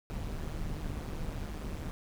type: noise with amplitude modulation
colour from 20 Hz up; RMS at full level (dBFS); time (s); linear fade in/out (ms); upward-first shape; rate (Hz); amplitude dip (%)
brown; -34; 0.1-1.91; 0; sine; 152; 70
effects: none

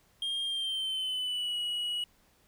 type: tone with pitch glide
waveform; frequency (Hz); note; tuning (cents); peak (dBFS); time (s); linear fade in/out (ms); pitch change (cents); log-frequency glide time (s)
triangle; 3217 to 2916; G7 to F#7; +44 to -26; -29; 0.22-2.04; 2; -170; 0.44-1.56
effects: pink hiss -66 dBFS RMS until 2.47 s

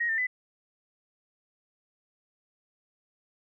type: tone with pitch steps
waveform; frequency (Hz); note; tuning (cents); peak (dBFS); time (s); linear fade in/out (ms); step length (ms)
sine; 1882 / 1800 / 2003; A#6 / A6 / B6; +16 / +39 / +24; -25; 0-0.27; 10; 90
effects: none

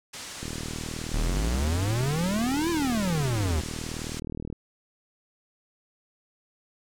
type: low-pass noise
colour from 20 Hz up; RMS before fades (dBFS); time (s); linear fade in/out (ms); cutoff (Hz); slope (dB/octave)
white; -40; 0.13-4.2; 10; 8500; 24
type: click train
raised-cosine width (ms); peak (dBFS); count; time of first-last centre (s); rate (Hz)
3; -22; 162; 0.43-4.527; 39.3
type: exponential two-way sweep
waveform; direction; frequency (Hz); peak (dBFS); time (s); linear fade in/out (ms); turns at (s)
square; up then down; 34.65 to 349.2 to 72.7; -25; 1.13-3.61; 10; 2.7
effects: none

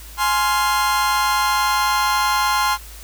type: chord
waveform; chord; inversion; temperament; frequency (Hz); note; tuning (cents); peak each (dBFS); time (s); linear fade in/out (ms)
40% pulse; F minor; first; just; 838.1 / 1047.7 / 1396.9; Ab5 / C6 / F6; +16 / +2 / 0; -21 / -18 / -22; 0.17-2.78; 50
effects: added 54 Hz sine -37 dBFS peak until 3.03 s + white hiss -41 dBFS RMS until 3.03 s

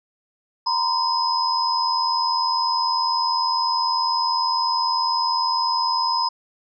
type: tone cluster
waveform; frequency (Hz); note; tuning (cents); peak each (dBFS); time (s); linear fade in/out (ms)
sine; 941 / 1021 / 5050; A#5 / C6 / D#8; +16 / -43 / +25; -23; 0.66-6.29; 10
effects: none

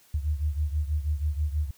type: beating tone pair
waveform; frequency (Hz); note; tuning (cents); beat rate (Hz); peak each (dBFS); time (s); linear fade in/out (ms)
sine; 73.42 / 79.62; D2 / D#2; 0 / +40; 6.2; -26 / -30; 0.14-1.71; 5
effects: white hiss -59 dBFS RMS until 1.77 s

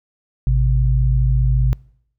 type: tone pair together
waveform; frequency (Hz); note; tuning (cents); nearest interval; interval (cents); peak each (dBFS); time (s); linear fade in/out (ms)
sine; 53.39 / 128.2; G#1 / C3; +49 / -35; octave + minor third; 1516; -14 / -17; 0.47-1.73; 0
effects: noise-tail reverb RT60 0.7 s tail -25 dB re dry

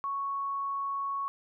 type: tone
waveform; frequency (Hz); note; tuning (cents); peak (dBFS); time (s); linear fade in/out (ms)
sine; 1108.7; C#6; 0; -30; 0.04-1.28; 0
effects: none

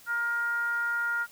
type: tone with frequency modulation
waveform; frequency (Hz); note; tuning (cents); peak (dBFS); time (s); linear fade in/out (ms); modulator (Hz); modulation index
sine; 1413; F6; +20; -26; 0.06-1.27; 50; 476; 0.39
effects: white hiss -54 dBFS RMS until 1.31 s

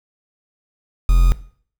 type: tone with quantisation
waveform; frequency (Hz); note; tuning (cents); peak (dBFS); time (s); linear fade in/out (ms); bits
triangle; 42.9; F1; -30; -7; 1.09-1.32; 0; 5
effects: noise-tail reverb RT60 0.5 s tail -17 dB re dry

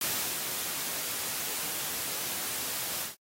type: noise with ADSR envelope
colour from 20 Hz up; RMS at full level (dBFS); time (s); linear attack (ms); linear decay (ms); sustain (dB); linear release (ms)
white; -30; 0.01-3.16; 3; 370; -4; 140
effects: high-pass 100 Hz 12 dB/octave + AAC 48 kbps

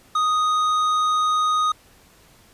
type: tone with tanh clipping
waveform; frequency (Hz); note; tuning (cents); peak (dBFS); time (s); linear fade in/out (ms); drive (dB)
sine; 1244.5; D#6; 0; -19; 0.15-1.72; 5; 10
effects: pink hiss -53 dBFS RMS until 2.53 s + resampled to 32000 Hz

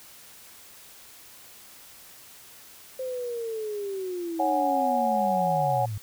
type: linear sweep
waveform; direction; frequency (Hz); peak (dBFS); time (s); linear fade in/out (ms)
sine; down; 523.3 to 99.7; -29; 2.99-5.98; 5
type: chord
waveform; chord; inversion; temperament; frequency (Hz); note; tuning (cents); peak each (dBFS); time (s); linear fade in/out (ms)
sine; C# suspended fourth; none; equal; 554.4 / 740 / 830.6; C#5 / F#5 / G#5; 0 / 0 / 0; -28 / -25 / -27; 4.39-5.86; 10
effects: white hiss -49 dBFS RMS until 6.02 s

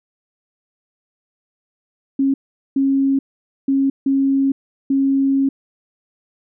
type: tone bursts at uneven times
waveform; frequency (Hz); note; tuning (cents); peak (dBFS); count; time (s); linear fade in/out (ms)
sine; 272.4; C#4; -30; -13; 5; 2.19-2.34 / 2.76-3.19 / 3.68-3.9 / 4.06-4.52 / 4.9-5.49; 5
effects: none

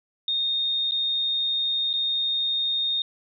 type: tone with dropouts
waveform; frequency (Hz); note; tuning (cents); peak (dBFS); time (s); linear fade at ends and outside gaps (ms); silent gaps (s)
sine; 3684; A#7; -21; -22; 0.28-3.02; 2; 0.911-0.919 / 1.931-1.937
effects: none

